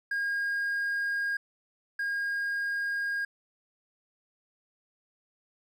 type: tone pair in turn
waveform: triangle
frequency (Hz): 1625 / 1625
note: G#6 / G#6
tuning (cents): -38 / -38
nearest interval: unison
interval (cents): 0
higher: neither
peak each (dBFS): -25 / -26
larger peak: first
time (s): 0.11-1.37 / 1.99-3.25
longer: neither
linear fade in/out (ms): 5
effects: tanh soft clip ceiling -21 dBFS